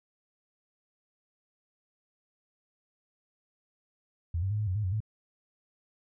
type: tone with pitch steps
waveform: sine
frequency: 84.2 / 96.2 / 105.6 / 106.5 / 91.8 / 106.5 / 91.9 / 108 Hz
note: E2 / G2 / G#2 / G#2 / F#2 / G#2 / F#2 / A2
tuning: +37 / -32 / +29 / +44 / -13 / +44 / -11 / -32 cents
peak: -27 dBFS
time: 4.34-5.004 s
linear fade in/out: 5 ms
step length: 83 ms
effects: none